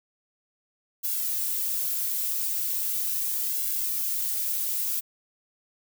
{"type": "noise with flanger", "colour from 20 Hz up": "violet", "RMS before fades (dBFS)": -28, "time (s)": [1.03, 5.01], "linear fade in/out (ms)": 20, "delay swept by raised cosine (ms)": [1.6, 4.6], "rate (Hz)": 0.38, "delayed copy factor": -0.75, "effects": []}